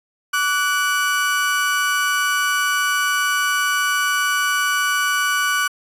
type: tone pair together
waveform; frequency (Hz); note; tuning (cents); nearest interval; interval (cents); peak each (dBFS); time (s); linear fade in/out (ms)
35% pulse; 1153 / 1480; D6 / F#6; -32 / 0; major third; 432; -20 / -17; 0.33-5.68; 10
effects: resampled to 32000 Hz